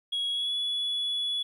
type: tone with pitch glide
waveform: sine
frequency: 3322 to 3404 Hz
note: G#7 to G#7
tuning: 0 to +42 cents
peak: -25 dBFS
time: 0.12-1.43 s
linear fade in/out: 10 ms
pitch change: +42 cents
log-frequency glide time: 0.31-0.54 s
effects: tanh soft clip ceiling -25 dBFS + 11-bit